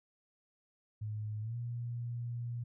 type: tone with pitch glide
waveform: sine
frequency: 106.9 to 119.3 Hz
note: A2 to A#2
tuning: -49 to +41 cents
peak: -36 dBFS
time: 1.01-2.64 s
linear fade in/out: 10 ms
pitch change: +190 cents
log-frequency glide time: 1.41-1.56 s
effects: none